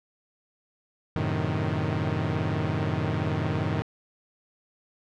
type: chord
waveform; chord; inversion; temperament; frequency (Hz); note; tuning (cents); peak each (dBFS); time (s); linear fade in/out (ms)
sawtooth; F# diminished seventh; none; equal; 92.5 / 110 / 130.81 / 155.56; F#2 / A2 / C3 / Eb3; 0 / 0 / 0 / 0; -27 / -27 / -29 / -25; 1.16-3.82; 0
effects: low-pass 3000 Hz 12 dB/octave